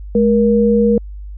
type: tone pair together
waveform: sine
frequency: 211 / 473.6 Hz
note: G#3 / A#4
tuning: +28 / +27 cents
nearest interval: octave + major second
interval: 1399 cents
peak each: -12 dBFS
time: 0.15-0.98 s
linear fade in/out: 2 ms
effects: added 50 Hz sine -27 dBFS peak until 1.37 s